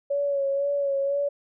sine tone with vibrato, 560 Hz, C#5, 18 cents sharp, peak -22 dBFS, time 0.1-1.29 s, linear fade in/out 10 ms, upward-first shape sine, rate 2 Hz, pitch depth 32 cents each way, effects none

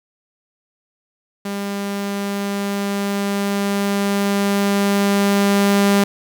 sawtooth tone with level ramp, 200.3 Hz, G3, 38 cents sharp, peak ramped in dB -19 to -8 dBFS, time 1.45-6.04 s, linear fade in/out 5 ms, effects 8-bit

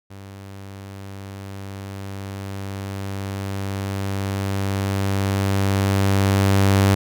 sawtooth tone with level ramp, 98 Hz, G2, in tune, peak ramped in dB -33 to -9 dBFS, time 0.1-6.95 s, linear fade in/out 10 ms, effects none

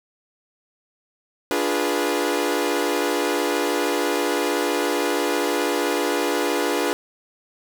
sawtooth chord, D diminished seventh, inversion none, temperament equal with one note detuned, 293.7 / 349.2 / 415.3 / 488.2 Hz, D4 / F4 / Ab4 / Cb5, 0 / 0 / 0 / -20 cents, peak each -22 dBFS, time 1.51-6.93 s, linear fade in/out 0 ms, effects none

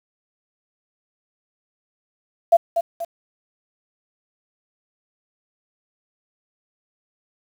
sine tone with echo, 677 Hz, E5, 46 cents sharp, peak -8 dBFS, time 2.52-2.57 s, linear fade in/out 10 ms, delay 240 ms, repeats 2, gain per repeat -8 dB, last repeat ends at 3.05 s, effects 7-bit

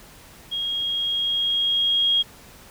sine tone with level ramp, 3270 Hz, G#7, 28 cents flat, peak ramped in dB -24 to -16 dBFS, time 0.51-2.23 s, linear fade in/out 20 ms, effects pink hiss -47 dBFS RMS until 2.7 s

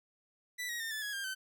sawtooth tone with pitch steps, 1975.5 / 1893.9 / 1815.7 / 1740.8 / 1668.9 / 1600 / 1533.9 Hz, B6 / A#6 / A#6 / A6 / G#6 / G6 / G6, 0 / +27 / -46 / -19 / +8 / +35 / -38 cents, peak -33 dBFS, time 0.58-1.35 s, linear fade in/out 20 ms, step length 110 ms, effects none

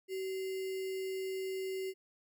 sine tone with sample-and-hold, 380.1 Hz, F#4, 47 cents sharp, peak -35 dBFS, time 0.08-1.94 s, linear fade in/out 50 ms, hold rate 2450 Hz, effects none

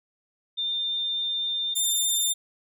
sine / 15% pulse tone pair in turn, 3604 / 3604 Hz, A7 / A7, +41 / +41 cents, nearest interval unison, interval 0 cents, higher neither, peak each -25 / -15 dBFS, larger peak second, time 0.57-1.75 / 1.75-2.34 s, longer first, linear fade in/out 20 ms, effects none

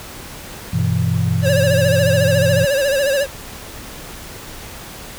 sine chord, E minor, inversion first, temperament equal, 98 / 123.47 / 164.81 Hz, G2 / B2 / E3, 0 / 0 / 0 cents, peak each -19 dBFS, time 0.73-2.65 s, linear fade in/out 5 ms
square tone with vibrato, 554.4 Hz, C#5, in tune, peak -15 dBFS, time 1.42-3.27 s, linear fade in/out 50 ms, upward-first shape sine, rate 14 Hz, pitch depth 80 cents each way
effects pink hiss -34 dBFS RMS until 5.18 s

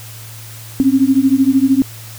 sine beating tone pair, 261.6 / 274.6 Hz, C4 / C#4, 0 / -16 cents, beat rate 13 Hz, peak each -12 dBFS, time 0.8-1.82 s, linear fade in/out 0 ms, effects added 111 Hz sine -33 dBFS peak until 2.18 s + white hiss -36 dBFS RMS until 2.18 s

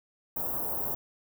white band-stop noise, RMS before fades -32 dBFS, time 0.36-0.95 s, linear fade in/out 5 ms, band 1000 to 14000 Hz, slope 24 dB/octave, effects none

